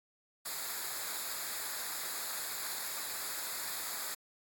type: noise with comb filter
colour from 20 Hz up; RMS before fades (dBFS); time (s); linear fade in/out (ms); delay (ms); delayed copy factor
white; -39; 0.45-4.15; 10; 0.34; -0.75
effects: AAC 64 kbps